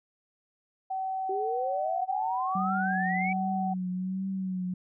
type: tone with pitch glide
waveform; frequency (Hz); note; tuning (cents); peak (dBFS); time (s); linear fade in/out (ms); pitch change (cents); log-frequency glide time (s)
sine; 761 to 754.4; F#5 to F#5; +48 to +33; -29; 0.9-3.74; 10; -15; 1.22-1.98
type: exponential sweep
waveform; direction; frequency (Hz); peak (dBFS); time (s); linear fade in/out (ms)
sine; up; 378.3 to 2320; -30; 1.29-3.33; 5
type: tone with vibrato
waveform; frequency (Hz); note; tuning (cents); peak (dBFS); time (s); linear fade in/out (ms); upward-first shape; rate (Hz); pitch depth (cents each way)
sine; 187.2; F#3; +20; -29; 2.55-4.74; 5; triangle; 1.3; 56
effects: none